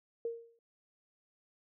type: tone with exponential decay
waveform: sine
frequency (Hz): 463.7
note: A#4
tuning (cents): -9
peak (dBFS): -31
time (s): 0.25-0.59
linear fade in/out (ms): 2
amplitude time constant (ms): 73
effects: none